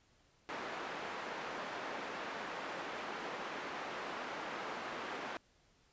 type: band-pass noise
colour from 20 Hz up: white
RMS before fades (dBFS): -43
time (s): 0.49-5.37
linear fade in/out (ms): 0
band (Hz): 260 to 1500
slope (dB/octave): 12
effects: pink hiss -70 dBFS RMS until 5.92 s + resampled to 16000 Hz